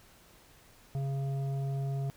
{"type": "tone with frequency modulation", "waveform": "sine", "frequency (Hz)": 137.1, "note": "C#3", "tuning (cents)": -19, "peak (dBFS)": -30, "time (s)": [0.95, 2.1], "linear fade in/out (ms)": 0, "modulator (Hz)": 548, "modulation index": 0.34, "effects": ["pink hiss -59 dBFS RMS until 2.16 s"]}